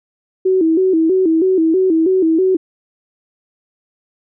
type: tone with vibrato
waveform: sine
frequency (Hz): 348.4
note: F4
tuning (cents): -4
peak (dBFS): -10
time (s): 0.45-2.57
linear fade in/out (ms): 10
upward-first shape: square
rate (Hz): 3.1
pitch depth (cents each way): 130
effects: none